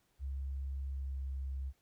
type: tone with pitch glide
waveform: sine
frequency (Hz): 67.9 to 67.12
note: C#2 to C2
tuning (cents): -35 to +45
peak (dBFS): -36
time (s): 0.19-1.73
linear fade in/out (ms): 50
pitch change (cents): -20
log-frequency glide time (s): 0.91-1.17
effects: pink hiss -75 dBFS RMS until 1.81 s